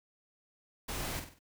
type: noise with echo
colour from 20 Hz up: pink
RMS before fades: -38 dBFS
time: 0.88-1.2 s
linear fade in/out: 10 ms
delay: 48 ms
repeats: 4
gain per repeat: -7 dB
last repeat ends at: 1.392 s
effects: none